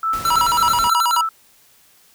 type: tone with tremolo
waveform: sine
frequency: 1318.5 Hz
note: E6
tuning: in tune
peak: -16 dBFS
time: 0.03-1.29 s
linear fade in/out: 2 ms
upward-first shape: sine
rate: 3.6 Hz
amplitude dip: 80%
type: noise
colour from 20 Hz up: pink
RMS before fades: -32 dBFS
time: 0.13-0.88 s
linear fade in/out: 2 ms
type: tone with vibrato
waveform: square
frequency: 1140 Hz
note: C#6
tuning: 48 cents sharp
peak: -16 dBFS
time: 0.25-1.21 s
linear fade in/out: 2 ms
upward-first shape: square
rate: 9.3 Hz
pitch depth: 290 cents each way
effects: white hiss -53 dBFS RMS until 2.14 s